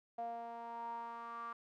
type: tone with band-pass filter sweep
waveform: sawtooth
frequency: 233.1 Hz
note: A#3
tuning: in tune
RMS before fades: -45 dBFS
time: 0.18-1.53 s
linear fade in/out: 5 ms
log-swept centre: 700 to 1200 Hz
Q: 8.8
effects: none